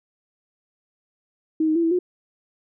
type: tone with pitch steps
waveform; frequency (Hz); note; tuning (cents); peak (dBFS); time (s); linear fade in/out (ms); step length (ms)
sine; 316.3 / 312.3 / 336.6 / 328.1 / 359.4; D#4 / D#4 / E4 / E4 / F4; +29 / +7 / +36 / -8 / +50; -17; 1.6-1.99; 5; 78
effects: none